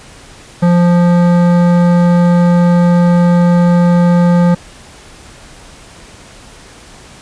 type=tone with hard clipping; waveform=triangle; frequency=174.61 Hz; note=F3; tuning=in tune; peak=-8 dBFS; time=0.62-4.55 s; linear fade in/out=10 ms; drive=18 dB; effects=pink hiss -37 dBFS RMS until 7.21 s + resampled to 22050 Hz